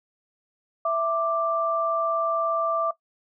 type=tone pair together; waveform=sine; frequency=661 / 1177.8 Hz; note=E5 / D6; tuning=+5 / +5 cents; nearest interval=minor seventh; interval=1000 cents; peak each=-24 dBFS; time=0.85-2.91 s; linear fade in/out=5 ms; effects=noise-tail reverb RT60 0.1 s tail -17 dB re dry